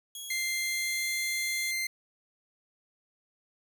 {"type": "tone with pitch glide", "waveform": "15% pulse", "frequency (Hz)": [3322, 3390], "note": ["G#7", "G#7"], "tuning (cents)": [0, 35], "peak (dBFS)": -32, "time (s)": [0.15, 1.71], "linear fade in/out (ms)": 2, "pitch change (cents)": 35, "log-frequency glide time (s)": [0.63, 1.11]}
{"type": "tone", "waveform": "sawtooth", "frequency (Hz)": 2089, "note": "C7", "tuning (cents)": -3, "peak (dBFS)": -26, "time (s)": [0.3, 1.87], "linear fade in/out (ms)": 5}
{"effects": ["10-bit"]}